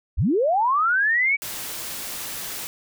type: linear sweep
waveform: sine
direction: up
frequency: 37.94 to 2300 Hz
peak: -17 dBFS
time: 0.17-1.37 s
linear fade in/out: 20 ms
type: noise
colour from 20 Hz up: white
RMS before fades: -32 dBFS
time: 1.42-2.67 s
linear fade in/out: 0 ms
effects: none